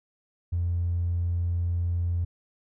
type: tone with tanh clipping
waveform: triangle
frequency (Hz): 86.5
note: F2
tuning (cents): -16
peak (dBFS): -23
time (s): 0.52-2.25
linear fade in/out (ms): 10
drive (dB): 1
effects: none